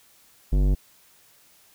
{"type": "tone with tanh clipping", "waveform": "sine", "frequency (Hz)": 48.44, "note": "G1", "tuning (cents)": -20, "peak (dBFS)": -19, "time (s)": [0.52, 0.75], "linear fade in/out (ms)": 10, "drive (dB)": 16, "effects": ["white hiss -57 dBFS RMS until 1.74 s"]}